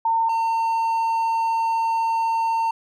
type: tone pair in turn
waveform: sine / triangle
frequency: 908 / 908 Hz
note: A#5 / A#5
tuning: -46 / -46 cents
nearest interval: unison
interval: 0 cents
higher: neither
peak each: -17 dBFS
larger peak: neither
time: 0.05-0.29 / 0.29-2.71 s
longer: second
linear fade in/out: 5 ms
effects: none